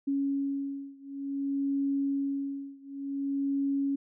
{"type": "beating tone pair", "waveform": "sine", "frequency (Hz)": [277.2, 277.75], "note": ["C#4", "C#4"], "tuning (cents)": [0, 4], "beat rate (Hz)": 0.55, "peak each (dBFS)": [-31, -32], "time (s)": [0.07, 3.96], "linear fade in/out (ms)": 10, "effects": []}